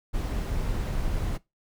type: noise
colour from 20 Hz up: brown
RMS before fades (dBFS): -28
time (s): 0.13-1.38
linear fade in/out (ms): 20
effects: noise-tail reverb RT60 0.2 s tail -20 dB re dry